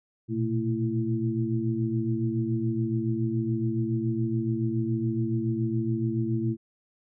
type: tone cluster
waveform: sine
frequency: 115.9 / 123 / 224.9 / 333.2 Hz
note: A#2 / B2 / A3 / E4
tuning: -10 / -7 / +38 / +19 cents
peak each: -30 dBFS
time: 0.28-6.57 s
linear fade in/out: 50 ms
effects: none